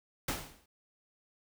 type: noise with exponential decay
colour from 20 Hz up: pink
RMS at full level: -31 dBFS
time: 0.28-0.66 s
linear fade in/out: 5 ms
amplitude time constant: 82 ms
effects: none